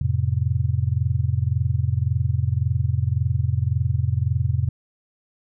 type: chord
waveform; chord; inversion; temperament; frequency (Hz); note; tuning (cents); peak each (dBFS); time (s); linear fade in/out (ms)
sine; F major; none; just; 87.31 / 109.13 / 130.96; F2 / A2 / C3; 0 / -14 / +2; -23; 0.01-4.69; 5
effects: none